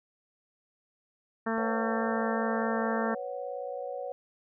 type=harmonic tone; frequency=225.2 Hz; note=A3; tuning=40 cents sharp; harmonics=1 / 2 / 3 / 4 / 5 / 6 / 7 / 8; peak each=-31 / -34 / -36 / -37 / -38 / -39 / -39 / -40 dBFS; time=1.46-3.15 s; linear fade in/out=10 ms
type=chord; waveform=sine; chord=B suspended second; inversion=none; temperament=equal with one note detuned; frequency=495.6 / 554.4 / 740 Hz; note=B4 / C#5 / F#5; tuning=+6 / 0 / 0 cents; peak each=-38 / -37 / -40 dBFS; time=1.58-4.12 s; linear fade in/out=0 ms
effects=none